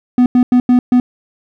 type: tone bursts at uneven times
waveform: triangle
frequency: 247.9 Hz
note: B3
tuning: 7 cents sharp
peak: -4 dBFS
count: 5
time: 0.18-0.26 / 0.35-0.43 / 0.52-0.6 / 0.69-0.79 / 0.92-1 s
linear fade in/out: 2 ms
effects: none